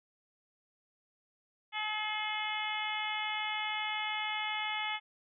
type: harmonic tone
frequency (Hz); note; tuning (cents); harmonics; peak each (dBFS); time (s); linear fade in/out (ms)
427.2; G#4; +49; 2 / 3 / 4 / 5 / 6 / 7 / 8; -38 / -43 / -45 / -37 / -44 / -41 / -43; 1.72-5; 50
effects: none